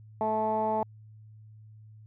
15% pulse tone with low-pass filter, 217.6 Hz, A3, 19 cents flat, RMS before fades -28 dBFS, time 0.21-0.83 s, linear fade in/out 0 ms, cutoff 830 Hz, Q 5.3, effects added 108 Hz sine -48 dBFS peak until 2.06 s

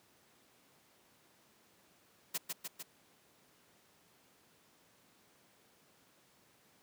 white noise with echo, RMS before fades -36 dBFS, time 2.34-2.38 s, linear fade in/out 10 ms, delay 150 ms, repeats 3, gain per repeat -3 dB, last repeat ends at 2.83 s, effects pink hiss -67 dBFS RMS until 6.82 s + high-pass 150 Hz 12 dB/octave

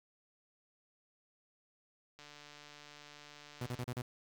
click train, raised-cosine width 0.2 ms, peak -36 dBFS, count 240, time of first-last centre 2.19-3.816 s, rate 147 Hz
sawtooth tone bursts, 123.47 Hz, B2, in tune, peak -33 dBFS, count 5, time 3.61-4.02 s, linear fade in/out 5 ms, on 54 ms, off 35 ms
effects 11-bit

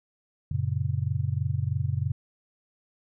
sine chord, F# major, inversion none, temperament just, 92.5 / 115.62 / 138.75 Hz, F#2 / A#2 / C#3, 0 / -14 / +2 cents, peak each -29 dBFS, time 0.51-2.12 s, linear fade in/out 5 ms, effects none

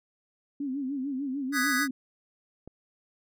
sine tone with vibrato, 271.6 Hz, C#4, 35 cents flat, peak -29 dBFS, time 0.6-1.91 s, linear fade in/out 5 ms, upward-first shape sine, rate 6.7 Hz, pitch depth 110 cents each way
square chord, G# minor seventh, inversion second, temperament equal with one note detuned, 1244.5 / 1494.6 / 1661.2 / 1975.5 Hz, D#6 / F#6 / G#6 / B6, 0 / +17 / 0 / 0 cents, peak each -33 / -31 / -30 / -32 dBFS, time 1.52-1.88 s, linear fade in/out 50 ms
click, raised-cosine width 2 ms, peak -30 dBFS, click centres 2.676 s
effects none

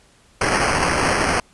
blue noise with sample-and-hold, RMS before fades -19 dBFS, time 0.41-1.4 s, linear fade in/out 2 ms, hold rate 3675 Hz, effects pink hiss -54 dBFS RMS until 1.53 s + resampled to 24000 Hz

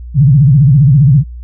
sine tone with vibrato, 139.2 Hz, C#3, 8 cents sharp, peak -3 dBFS, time 0.14-1.24 s, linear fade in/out 50 ms, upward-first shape sine, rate 15 Hz, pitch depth 210 cents each way, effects added 60 Hz sine -24 dBFS peak until 1.43 s

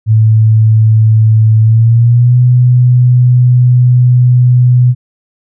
sine tone with pitch glide, 110 to 124.19 Hz, A2 to B2, 0 to +10 cents, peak -3 dBFS, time 0.06-4.95 s, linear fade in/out 50 ms, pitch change +210 cents, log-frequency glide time 1.61-2.37 s, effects none

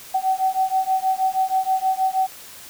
sine beating tone pair, 756 / 762.3 Hz, F#5 / G5, +37 / -49 cents, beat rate 6.3 Hz, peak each -21 dBFS, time 0.14-2.27 s, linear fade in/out 10 ms, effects white hiss -41 dBFS RMS until 2.69 s

